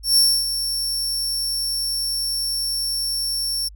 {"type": "tone with ADSR envelope", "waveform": "sawtooth", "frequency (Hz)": 5450, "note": "F8", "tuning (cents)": -43, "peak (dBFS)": -9, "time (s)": [0.03, 3.69], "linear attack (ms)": 140, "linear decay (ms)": 270, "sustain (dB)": -10, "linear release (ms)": 15, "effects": ["added 50 Hz sine -39 dBFS peak until 3.75 s"]}